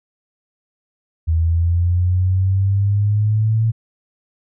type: exponential sweep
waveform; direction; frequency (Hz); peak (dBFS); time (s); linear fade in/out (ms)
sine; up; 80.5 to 113.3; -13; 1.27-3.72; 20
effects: none